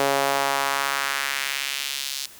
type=tone with high-pass filter sweep; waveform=sawtooth; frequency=138.59 Hz; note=C#3; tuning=in tune; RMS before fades=-25 dBFS; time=0-2.26 s; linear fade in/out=0 ms; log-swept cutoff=510 to 4400 Hz; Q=1.4; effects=white hiss -46 dBFS RMS until 2.39 s